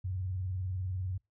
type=tone with vibrato; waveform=sine; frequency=92.5 Hz; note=F#2; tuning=in tune; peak=-32 dBFS; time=0.04-1.18 s; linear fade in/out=10 ms; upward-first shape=sine; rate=20 Hz; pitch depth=150 cents each way; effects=noise-tail reverb RT60 0.2 s tail -26 dB re dry